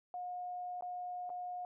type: tone with dropouts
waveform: sine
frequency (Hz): 719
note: F#5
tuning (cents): -50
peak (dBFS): -39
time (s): 0.14-1.65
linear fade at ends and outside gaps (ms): 1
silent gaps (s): 0.809-0.823 / 1.294-1.301
effects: none